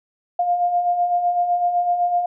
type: beating tone pair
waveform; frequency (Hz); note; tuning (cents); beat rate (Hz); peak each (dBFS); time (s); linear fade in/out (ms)
sine; 698.5 / 706.4; F5 / F5; 0 / +20; 7.9; -26 / -17; 0.39-2.26; 5
effects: none